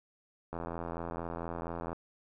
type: click train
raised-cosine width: 1 ms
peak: -24 dBFS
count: 119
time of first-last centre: 0.53-1.93 s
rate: 84.3 Hz
effects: none